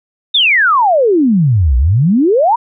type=exponential two-way sweep; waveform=sine; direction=down then up; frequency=3748 to 58.4 to 994 Hz; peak=-7 dBFS; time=0.34-2.56 s; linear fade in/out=10 ms; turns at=1.77 s; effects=none